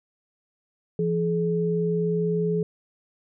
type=tone pair together; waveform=sine; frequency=169.48 / 425.1 Hz; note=E3 / G#4; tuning=+48 / +40 cents; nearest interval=octave + major third; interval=1592 cents; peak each=-24 dBFS; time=0.99-2.63 s; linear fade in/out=2 ms; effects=none